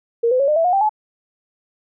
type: tone with pitch steps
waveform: sine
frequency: 466.2 / 508.4 / 554.4 / 604.6 / 659.3 / 719 / 784.1 / 855 Hz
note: A#4 / C5 / C#5 / D#5 / E5 / F#5 / G5 / A5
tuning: 0 / -50 / 0 / -50 / 0 / -50 / 0 / -50 cents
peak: -13 dBFS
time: 0.23-0.894 s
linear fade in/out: 10 ms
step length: 83 ms
effects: none